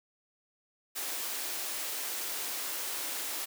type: high-pass noise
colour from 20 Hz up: white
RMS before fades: -36 dBFS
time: 0.95-3.46 s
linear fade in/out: 20 ms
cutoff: 280 Hz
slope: 24 dB/octave
effects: none